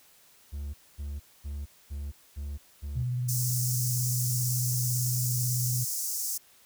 triangle tone bursts, 71.7 Hz, D2, 41 cents flat, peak -31 dBFS, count 6, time 0.52-3.04 s, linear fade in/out 20 ms, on 220 ms, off 240 ms
sine tone with vibrato, 124 Hz, B2, 7 cents sharp, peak -27 dBFS, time 2.95-5.85 s, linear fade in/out 20 ms, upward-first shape triangle, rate 18 Hz, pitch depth 47 cents each way
pink high-pass noise, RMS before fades -32 dBFS, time 3.28-6.38 s, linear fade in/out 10 ms, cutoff 5400 Hz, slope 48 dB/octave
effects white hiss -59 dBFS RMS until 6.65 s

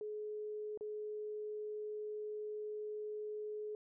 sine tone with dropouts, 423.8 Hz, G#4, 35 cents sharp, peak -40 dBFS, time 0.01-3.75 s, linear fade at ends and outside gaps 1 ms, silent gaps 0.775-0.809 s, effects none

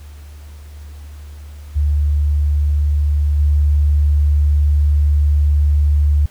sine tone with level steps, 73.42 Hz, D2, in tune, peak -33 / -31 / -12 / -10 dBFS, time 0-6.26 s, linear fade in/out 5 ms, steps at 0.73 / 1.75 / 3.38 s, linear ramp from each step 20 ms, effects pink hiss -48 dBFS RMS until 6.3 s

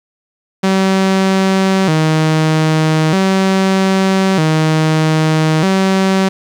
sawtooth tone with vibrato, 173.4 Hz, F3, 12 cents flat, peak -6 dBFS, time 0.63-6.29 s, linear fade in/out 10 ms, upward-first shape square, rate 0.4 Hz, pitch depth 170 cents each way, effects low-pass 7000 Hz 12 dB/octave + 8-bit

